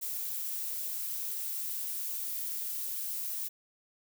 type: noise with high-pass filter sweep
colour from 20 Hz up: violet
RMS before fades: -36 dBFS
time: 0.01-3.49 s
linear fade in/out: 20 ms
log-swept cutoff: 630 to 210 Hz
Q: 3.7
effects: none